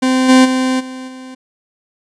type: tone with level steps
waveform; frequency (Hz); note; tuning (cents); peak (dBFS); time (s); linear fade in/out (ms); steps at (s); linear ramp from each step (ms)
40% pulse; 258.5; C4; -21; -10 / -4 / -12 / -25 / -29; 0.02-1.35; 10; 0.28 / 0.44 / 0.79 / 1.07; 20
effects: resampled to 22050 Hz